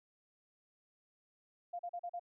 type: tone bursts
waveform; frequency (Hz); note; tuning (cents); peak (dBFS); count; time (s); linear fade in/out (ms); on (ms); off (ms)
sine; 698.5; F5; 0; -38; 5; 1.73-2.196; 10; 62; 39
effects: none